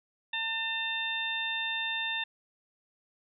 harmonic tone, 900 Hz, A5, 39 cents sharp, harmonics 1 / 2 / 3 / 4, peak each -40 / -35 / -35 / -34 dBFS, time 0.33-2.24 s, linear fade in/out 5 ms, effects none

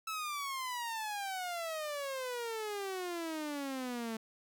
sawtooth exponential sweep, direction down, 1318.5 to 220 Hz, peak -33 dBFS, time 0.07-4.17 s, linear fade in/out 5 ms, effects none

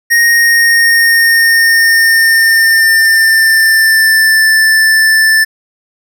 square tone with pitch glide, 1864.7 to 1763.1 Hz, A#6 to A6, 0 to +3 cents, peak -6 dBFS, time 0.1-5.45 s, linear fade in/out 20 ms, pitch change -97 cents, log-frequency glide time 0.27-4.47 s, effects none

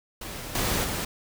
pink noise with level steps, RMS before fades -37 / -26 / -30 dBFS, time 0.21-1.05 s, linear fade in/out 5 ms, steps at 0.55 / 0.84 s, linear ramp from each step 2 ms, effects none

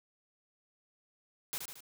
white noise with echo, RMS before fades -37 dBFS, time 1.53-1.58 s, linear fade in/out 0 ms, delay 75 ms, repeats 3, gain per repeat -5 dB, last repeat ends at 1.805 s, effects none

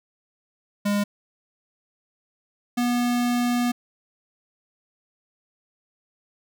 square tone pair in turn, 204.2 / 242.8 Hz, G#3 / B3, -29 / -29 cents, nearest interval minor third, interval 300 cents, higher second, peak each -21 dBFS, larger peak neither, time 0.85-1.04 / 2.77-3.72 s, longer second, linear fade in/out 10 ms, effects none

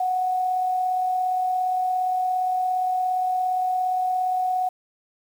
sine tone with amplitude modulation, 738 Hz, F#5, 5 cents flat, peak -19 dBFS, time 0-4.69 s, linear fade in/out 5 ms, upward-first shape sine, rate 37.3 Hz, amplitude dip 30%, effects 8-bit

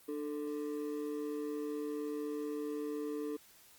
triangle ring-modulated tone, 370 Hz, F#4, in tune, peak -31 dBFS, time 0.08-3.37 s, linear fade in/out 10 ms, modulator 72.1 Hz, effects white hiss -61 dBFS RMS until 3.78 s + Opus 32 kbps

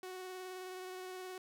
sawtooth tone with vibrato, 370 Hz, F#4, in tune, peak -40 dBFS, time 0.03-1.38 s, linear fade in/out 2 ms, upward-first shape sine, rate 19 Hz, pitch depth 17 cents each way, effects none

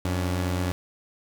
sawtooth tone pair together, 89.55 / 282.9 Hz, F2 / C#4, +44 / +35 cents, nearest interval octave + minor sixth, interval 1991 cents, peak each -21 / -29 dBFS, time 0.05-0.72 s, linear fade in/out 0 ms, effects none

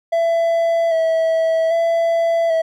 triangle tone with vibrato, 659.3 Hz, E5, in tune, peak -12 dBFS, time 0.12-2.62 s, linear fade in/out 10 ms, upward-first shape square, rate 0.63 Hz, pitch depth 23 cents each way, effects none

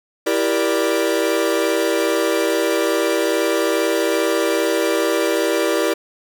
45% pulse chord, E half-diminished seventh, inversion none, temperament equal with one note detuned, 329.6 / 392 / 472.4 / 587.3 Hz, E4 / G4 / Bb4 / D5, 0 / 0 / +23 / 0 cents, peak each -22 dBFS, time 0.26-5.94 s, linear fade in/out 10 ms, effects none

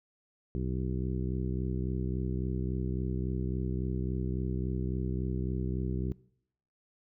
harmonic tone, 63.6 Hz, C2, 48 cents flat, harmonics 1 / 2 / 3 / 4 / 5 / 6 / 7, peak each -34 / -35 / -37 / -45 / -41 / -41 / -51 dBFS, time 0.55-6.12 s, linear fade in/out 0 ms, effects noise-tail reverb RT60 0.7 s tail -22 dB re dry

